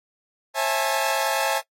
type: chord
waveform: sawtooth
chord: A major seventh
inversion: first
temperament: equal with one note detuned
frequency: 540.1 / 659.3 / 830.6 / 880 Hz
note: C#5 / E5 / G#5 / A5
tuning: -45 / 0 / 0 / 0 cents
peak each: -23 dBFS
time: 0.54-1.62 s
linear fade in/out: 50 ms
effects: noise-tail reverb RT60 0.1 s tail -21 dB re dry + AAC 48 kbps